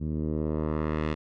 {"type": "tone with low-pass filter sweep", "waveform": "10% pulse", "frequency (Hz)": 77.2, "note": "D#2", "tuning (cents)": -13, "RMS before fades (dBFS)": -29, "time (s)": [0, 1.15], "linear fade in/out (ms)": 20, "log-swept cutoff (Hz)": [190, 3100], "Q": 0.97, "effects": []}